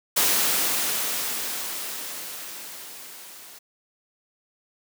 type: noise with level ramp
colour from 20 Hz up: white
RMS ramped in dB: -20 to -45 dBFS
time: 0.16-3.59 s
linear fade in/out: 10 ms
effects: high-pass 200 Hz 12 dB/octave